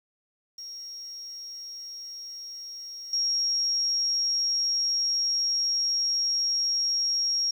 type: tone with level steps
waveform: sine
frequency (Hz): 5588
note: F8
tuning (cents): 0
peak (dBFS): -37 / -23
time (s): 0.58-7.51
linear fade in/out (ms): 5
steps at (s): 3.13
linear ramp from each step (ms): 2
effects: 9-bit